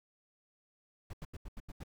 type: noise bursts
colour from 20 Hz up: brown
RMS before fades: -43 dBFS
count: 7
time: 1.1-1.836 s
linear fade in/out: 5 ms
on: 34 ms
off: 83 ms
effects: none